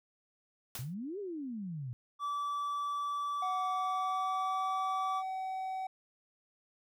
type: noise with exponential decay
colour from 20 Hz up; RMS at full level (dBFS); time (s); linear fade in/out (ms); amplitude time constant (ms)
white; -38; 0.75-0.94; 2; 40
type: exponential two-way sweep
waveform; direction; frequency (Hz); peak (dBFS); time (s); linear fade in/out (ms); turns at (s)
sine; up then down; 116.54 to 422.9 to 116.54; -37; 0.79-1.93; 0; 1.19
type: tone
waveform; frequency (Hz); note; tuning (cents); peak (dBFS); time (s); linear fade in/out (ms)
triangle; 1156; D6; -28; -31; 2.19-5.23; 50
type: tone with pitch glide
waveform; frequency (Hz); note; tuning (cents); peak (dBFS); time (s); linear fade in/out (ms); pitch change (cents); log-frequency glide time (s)
triangle; 742 to 757.2; F#5 to F#5; +5 to +40; -33; 3.42-5.87; 5; +35; 3.7-4.69
effects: none